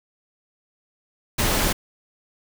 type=noise; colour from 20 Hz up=pink; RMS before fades=-21 dBFS; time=1.38-1.73 s; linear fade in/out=10 ms; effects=none